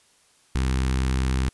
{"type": "tone with notch filter", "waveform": "sawtooth", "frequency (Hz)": 65, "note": "C2", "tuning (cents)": -11, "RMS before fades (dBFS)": -23, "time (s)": [0.55, 1.49], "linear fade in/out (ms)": 0, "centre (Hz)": 600, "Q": 0.96, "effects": ["white hiss -60 dBFS RMS until 1.53 s", "resampled to 24000 Hz"]}